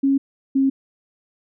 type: tone pair in turn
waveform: sine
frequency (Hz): 273.9 / 270.1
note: C#4 / C#4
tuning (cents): -21 / -45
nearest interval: unison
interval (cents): 24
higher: first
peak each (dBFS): -14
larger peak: neither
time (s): 0.03-0.18 / 0.55-0.7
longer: neither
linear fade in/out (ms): 10
effects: none